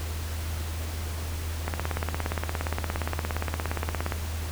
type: click train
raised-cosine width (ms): 0.5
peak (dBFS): -13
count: 43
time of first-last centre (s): 1.68-4.122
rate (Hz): 17.2
effects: added 80 Hz sine -30 dBFS peak until 4.51 s + pink hiss -39 dBFS RMS until 4.51 s